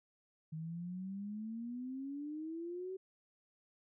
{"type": "exponential sweep", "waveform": "sine", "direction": "up", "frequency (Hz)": [155.56, 383.1], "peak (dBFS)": -40, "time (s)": [0.52, 2.97], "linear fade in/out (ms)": 10, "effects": []}